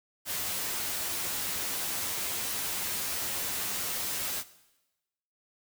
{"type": "noise with comb filter", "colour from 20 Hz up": "white", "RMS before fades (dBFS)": -33, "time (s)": [0.25, 4.44], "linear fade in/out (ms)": 50, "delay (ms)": 11, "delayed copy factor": 0.55, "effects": ["noise-tail reverb RT60 1.0 s tail -17 dB re dry"]}